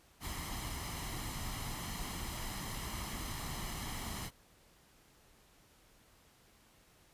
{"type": "noise with comb filter", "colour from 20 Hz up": "pink", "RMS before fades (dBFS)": -41, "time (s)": [0.2, 4.31], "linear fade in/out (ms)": 50, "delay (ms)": 0.98, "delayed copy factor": 0.55, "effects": ["pink hiss -65 dBFS RMS until 7.13 s", "resampled to 32000 Hz"]}